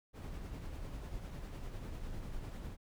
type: noise with tremolo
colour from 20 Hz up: brown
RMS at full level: -42 dBFS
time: 0.13-2.77 s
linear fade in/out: 50 ms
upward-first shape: sine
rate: 10 Hz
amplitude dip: 35%
effects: none